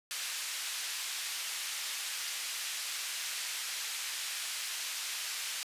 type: band-pass noise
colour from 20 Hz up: pink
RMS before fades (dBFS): -38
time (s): 0.11-5.63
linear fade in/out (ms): 0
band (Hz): 2300 to 11000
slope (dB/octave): 12
effects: resampled to 32000 Hz